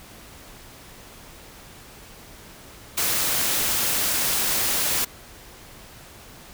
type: noise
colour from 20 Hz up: white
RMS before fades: -23 dBFS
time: 2.97-5.05 s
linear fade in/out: 10 ms
effects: pink hiss -45 dBFS RMS until 6.53 s